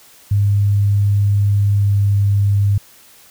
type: tone with pitch glide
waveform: sine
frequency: 101.3 to 100.66 Hz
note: G#2 to G2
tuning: -43 to +46 cents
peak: -11 dBFS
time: 0.31-2.78 s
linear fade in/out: 5 ms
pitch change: -11 cents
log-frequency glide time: 1.74-1.93 s
effects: white hiss -46 dBFS RMS until 3.3 s